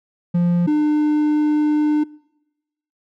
triangle tone pair in turn, 174.2 / 300.8 Hz, F3 / D4, -4 / +42 cents, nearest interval major sixth, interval 946 cents, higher second, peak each -12 dBFS, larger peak neither, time 0.34-0.67 / 0.67-2.04 s, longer second, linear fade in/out 10 ms, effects noise-tail reverb RT60 1.0 s tail -25 dB re dry

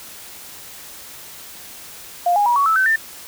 sine tone with pitch steps, 703 / 821.7 / 960.3 / 1122.4 / 1311.8 / 1533.3 / 1792 Hz, F5 / G#5 / B5 / C#6 / E6 / G6 / A6, +11 / -19 / -49 / +21 / -9 / -39 / +31 cents, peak -13 dBFS, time 2.26-2.96 s, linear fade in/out 5 ms, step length 100 ms, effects white hiss -38 dBFS RMS until 3.27 s

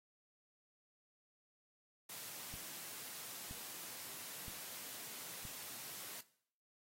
white high-pass noise, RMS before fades -49 dBFS, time 2.09-6.21 s, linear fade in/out 5 ms, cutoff 100 Hz, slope 48 dB/octave
click train, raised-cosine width 5 ms, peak -39 dBFS, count 4, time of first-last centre 2.54-5.453 s, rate 1.03 Hz
effects noise-tail reverb RT60 0.6 s tail -18 dB re dry + AAC 48 kbps

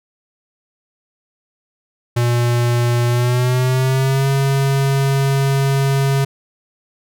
square tone with pitch glide, 120 to 137.05 Hz, B2 to C#3, -49 to -19 cents, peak -14 dBFS, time 2.16-6.25 s, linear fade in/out 10 ms, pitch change +230 cents, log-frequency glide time 3.07-4.28 s, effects none

